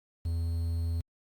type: tone with quantisation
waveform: triangle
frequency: 83.5 Hz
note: E2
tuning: 23 cents sharp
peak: -26 dBFS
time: 0.25-1.01 s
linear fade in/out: 5 ms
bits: 9
effects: Opus 48 kbps